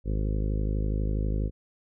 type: harmonic tone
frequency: 52.2 Hz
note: G#1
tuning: 10 cents sharp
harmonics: 1 / 2 / 3 / 4 / 5 / 6 / 7 / 8 / 9 / 10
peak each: -26 / -32 / -36 / -38 / -40 / -42 / -43 / -44 / -45 / -46 dBFS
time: 0.04-1.51 s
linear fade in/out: 50 ms
effects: none